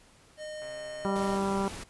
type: tone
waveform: square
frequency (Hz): 613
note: D#5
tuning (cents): -26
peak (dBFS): -38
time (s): 0.37-1.39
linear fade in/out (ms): 50
type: click train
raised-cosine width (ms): 0.5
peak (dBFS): -36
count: 74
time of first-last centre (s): 0.62-1.165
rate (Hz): 134
type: harmonic tone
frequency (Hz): 196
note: G3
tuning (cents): 0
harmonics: 1 / 2 / 3 / 4 / 5 / 6 / 7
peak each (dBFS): -30 / -32 / -38 / -37 / -35 / -41 / -41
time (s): 1.05-1.68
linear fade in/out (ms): 0
type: noise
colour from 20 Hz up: pink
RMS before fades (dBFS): -41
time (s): 1.15-1.84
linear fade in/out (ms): 10
effects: pink hiss -59 dBFS RMS until 1.89 s + resampled to 24000 Hz